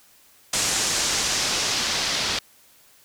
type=noise with low-pass filter sweep; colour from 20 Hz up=white; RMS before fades=-24 dBFS; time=0.53-2.39 s; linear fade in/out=5 ms; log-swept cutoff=7500 to 4500 Hz; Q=1.5; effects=white hiss -55 dBFS RMS until 3.04 s